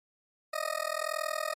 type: tone with amplitude modulation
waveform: 20% pulse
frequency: 622.3 Hz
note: D#5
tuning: in tune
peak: -22 dBFS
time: 0.53-1.54 s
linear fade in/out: 10 ms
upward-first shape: sine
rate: 41.2 Hz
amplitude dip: 100%
effects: MP3 64 kbps